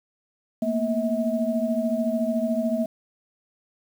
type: tone cluster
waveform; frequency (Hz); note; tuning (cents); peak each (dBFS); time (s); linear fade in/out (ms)
sine; 226 / 239.7 / 643; A3 / A#3 / E5; +47 / +48 / -43; -26; 0.62-2.86; 5
effects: 8-bit